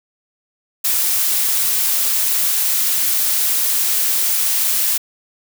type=noise; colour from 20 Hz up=blue; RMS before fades=-17 dBFS; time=0.84-4.98 s; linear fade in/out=10 ms; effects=none